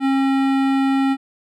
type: tone with hard clipping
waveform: sine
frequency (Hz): 270.4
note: C#4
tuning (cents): -43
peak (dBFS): -17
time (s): 0-1.17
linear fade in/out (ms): 50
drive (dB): 17
effects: none